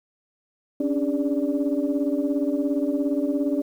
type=tone cluster; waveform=sine; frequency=275.2 / 292.4 / 404.3 / 584 Hz; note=C#4 / D4 / G#4 / D5; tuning=-12 / -7 / -46 / -10 cents; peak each=-24 / -24 / -32 / -29 dBFS; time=0.8-3.62 s; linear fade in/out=5 ms; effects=tanh soft clip ceiling -12 dBFS + 9-bit